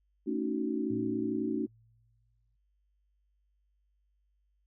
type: chord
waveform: sine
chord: D# half-diminished seventh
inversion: second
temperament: just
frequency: 224 / 280 / 311.1 / 373.4 Hz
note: A3 / C#4 / D#4 / F#4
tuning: +31 / +18 / 0 / +16 cents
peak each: -35 / -34 / -34 / -36 dBFS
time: 0.26-1.67 s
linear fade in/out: 20 ms
type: tone with exponential decay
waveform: sine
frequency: 112.8 Hz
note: A2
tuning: 44 cents sharp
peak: -39 dBFS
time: 0.9-2.56 s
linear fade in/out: 5 ms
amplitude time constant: 360 ms
effects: noise-tail reverb RT60 0.1 s tail -25 dB re dry + added 50 Hz sine -70 dBFS peak until 4.66 s